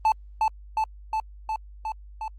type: tone with echo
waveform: triangle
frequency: 875 Hz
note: A5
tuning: 10 cents flat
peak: -15 dBFS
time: 0.05-0.12 s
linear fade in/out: 2 ms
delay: 360 ms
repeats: 6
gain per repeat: -2 dB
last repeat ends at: 2.28 s
effects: added 50 Hz sine -42 dBFS peak until 2.38 s + Opus 32 kbps